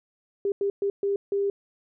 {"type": "tone bursts at uneven times", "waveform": "sine", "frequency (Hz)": 399.4, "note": "G4", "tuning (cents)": 32, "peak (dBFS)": -22, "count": 5, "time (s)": [[0.45, 0.52], [0.61, 0.7], [0.82, 0.9], [1.03, 1.16], [1.32, 1.5]], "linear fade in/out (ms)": 2, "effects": []}